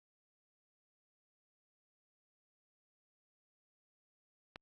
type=click; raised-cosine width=0.3 ms; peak=-29 dBFS; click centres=4.559 s; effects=Opus 48 kbps